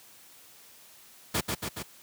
pink noise with echo, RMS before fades -27 dBFS, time 1.34-1.41 s, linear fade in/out 10 ms, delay 140 ms, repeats 3, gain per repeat -3 dB, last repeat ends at 1.83 s, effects white hiss -54 dBFS RMS until 2.02 s + high-pass 80 Hz 12 dB/octave

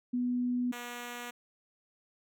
sine / 5% pulse tone pair in turn, 246.5 / 241.7 Hz, B3 / B3, -3 / -37 cents, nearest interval unison, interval 34 cents, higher first, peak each -28 dBFS, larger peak neither, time 0.13-0.72 / 0.72-1.31 s, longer neither, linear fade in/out 10 ms, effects none

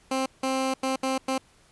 15% pulse tone bursts at uneven times, 263.9 Hz, C4, 15 cents sharp, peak -18 dBFS, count 5, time 0.11-0.26 / 0.43-0.74 / 0.83-0.96 / 1.03-1.18 / 1.28-1.38 s, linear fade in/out 5 ms, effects pink hiss -59 dBFS RMS until 1.71 s + resampled to 24000 Hz

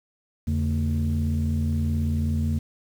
sine tone cluster, 83.5 / 142.3 / 226.3 Hz, E2 / C#3 / A3, +23 / +46 / +49 cents, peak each -22 / -28 / -26 dBFS, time 0.47-2.59 s, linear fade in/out 10 ms, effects tanh soft clip ceiling -16 dBFS + 8-bit

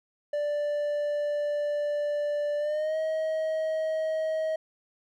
triangle tone with pitch glide, 587.3 to 633.1 Hz, D5 to D#5, 0 to +30 cents, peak -24 dBFS, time 0.33-4.56 s, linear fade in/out 5 ms, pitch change +130 cents, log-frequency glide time 2.58-2.97 s, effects none

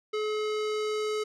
square tone with low-pass filter sweep, 427.1 Hz, G#4, 48 cents sharp, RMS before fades -30 dBFS, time 0.13-1.24 s, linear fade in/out 10 ms, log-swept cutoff 4300 to 6900 Hz, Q 1, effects none

